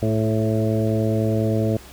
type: harmonic tone with a mistuned harmonic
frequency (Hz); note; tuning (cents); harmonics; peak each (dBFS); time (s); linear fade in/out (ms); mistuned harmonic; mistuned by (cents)
110; A2; 0; 1 / 2 / 3 / 4 / 5 / 6; -21 / -24 / -26 / -27 / -28 / -29; 0.02-1.77; 5; 4; -23
effects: added 65 Hz sine -44 dBFS peak until 1.92 s + pink hiss -44 dBFS RMS until 1.92 s